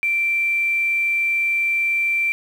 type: tone with quantisation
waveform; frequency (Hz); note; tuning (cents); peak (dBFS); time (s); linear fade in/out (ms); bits
sine; 2349; D7; 0; -17; 0.03-2.32; 0; 7
effects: none

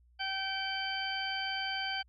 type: harmonic tone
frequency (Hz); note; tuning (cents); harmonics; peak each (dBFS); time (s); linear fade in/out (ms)
773; G5; -24; 1 / 2 / 3 / 4 / 6; -39 / -38 / -41 / -38 / -41; 0.19-2.03; 20
effects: added 60 Hz sine -61 dBFS peak until 2.08 s

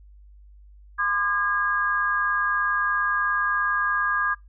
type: tone cluster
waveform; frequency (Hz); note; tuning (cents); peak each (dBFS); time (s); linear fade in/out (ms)
sine; 1028 / 1205 / 1635; C6 / D6 / G#6; -31 / +44 / -28; -31 / -25 / -23; 0.98-4.35; 20
effects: noise-tail reverb RT60 0.2 s tail -24 dB re dry + added 50 Hz sine -46 dBFS peak until 4.48 s

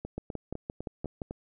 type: two click trains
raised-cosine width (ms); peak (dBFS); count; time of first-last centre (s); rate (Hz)
2; -21 / -23; 7 / 6; 0.18-1.218 / 0.05-1.309; 5.78 / 3.97
effects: none

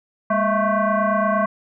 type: tone with frequency modulation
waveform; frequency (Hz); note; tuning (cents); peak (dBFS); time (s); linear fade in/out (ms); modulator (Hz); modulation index
sine; 232.8; A#3; -2; -16; 0.3-1.46; 5; 437; 2.7
effects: none

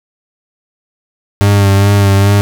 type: tone with vibrato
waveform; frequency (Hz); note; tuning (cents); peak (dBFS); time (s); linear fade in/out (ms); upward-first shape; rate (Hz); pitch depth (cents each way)
40% pulse; 99.9; G2; +33; -5; 1.41-2.41; 0; sine; 2.4; 29
effects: none

